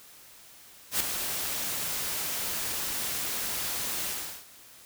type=noise with ADSR envelope; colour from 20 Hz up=white; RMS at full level=-24 dBFS; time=0.91-4.46 s; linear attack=93 ms; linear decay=3 ms; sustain=-8 dB; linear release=390 ms; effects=white hiss -52 dBFS RMS until 4.85 s